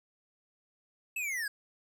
square linear sweep, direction down, 2655 to 1598 Hz, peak -33 dBFS, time 1.16-1.48 s, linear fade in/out 5 ms, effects none

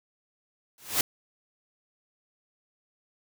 white noise with exponential growth, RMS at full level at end -20 dBFS, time 0.78-1.01 s, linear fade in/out 2 ms, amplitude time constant 50 ms, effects none

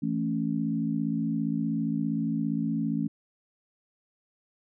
sine chord, A major, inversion second, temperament equal, 164.81 / 220 / 277.2 Hz, E3 / A3 / C#4, 0 / 0 / 0 cents, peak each -31 / -29 / -30 dBFS, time 0.02-3.08 s, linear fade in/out 10 ms, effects none

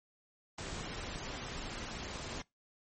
pink noise with amplitude modulation, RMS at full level -39 dBFS, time 0.58-2.42 s, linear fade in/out 5 ms, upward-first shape sine, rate 239 Hz, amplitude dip 60%, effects noise-tail reverb RT60 0.2 s tail -24 dB re dry + MP3 32 kbps

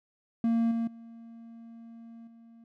triangle tone with level steps, 230 Hz, A#3, 23 cents flat, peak -21 / -25 / -43 / -49 dBFS, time 0.44-2.64 s, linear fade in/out 2 ms, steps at 0.71 / 0.87 / 2.27 s, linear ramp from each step 5 ms, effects none

